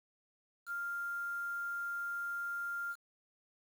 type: tone with quantisation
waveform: sine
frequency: 1396.9 Hz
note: F6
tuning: in tune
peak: -36 dBFS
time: 0.66-2.96 s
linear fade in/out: 50 ms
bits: 9
effects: none